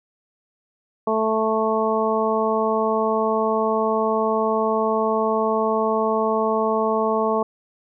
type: harmonic tone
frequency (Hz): 220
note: A3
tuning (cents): 0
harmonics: 1 / 2 / 3 / 4 / 5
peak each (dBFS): -26 / -22 / -24 / -26 / -25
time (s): 1.07-7.43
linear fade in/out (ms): 5
effects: none